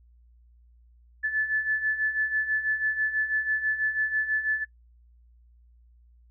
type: beating tone pair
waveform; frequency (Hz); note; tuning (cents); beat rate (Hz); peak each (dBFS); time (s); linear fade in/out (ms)
sine; 1734 / 1740.1; A6 / A6; -26 / -20; 6.1; -30 / -25; 1.23-4.65; 20
effects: noise-tail reverb RT60 0.1 s tail -19 dB re dry + added 59 Hz sine -54 dBFS peak until 6.3 s